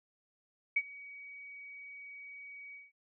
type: tone with ADSR envelope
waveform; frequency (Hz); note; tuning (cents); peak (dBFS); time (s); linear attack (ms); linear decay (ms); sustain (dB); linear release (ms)
sine; 2261; C#7; +34; -24; 0.76-2.92; 8; 48; -22; 180
effects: none